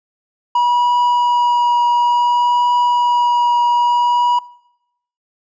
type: tone with vibrato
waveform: triangle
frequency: 966 Hz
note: B5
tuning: 39 cents flat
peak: -9 dBFS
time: 0.55-4.39 s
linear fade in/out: 5 ms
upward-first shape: triangle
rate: 0.57 Hz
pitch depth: 11 cents each way
effects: noise-tail reverb RT60 0.8 s tail -22 dB re dry + resampled to 16000 Hz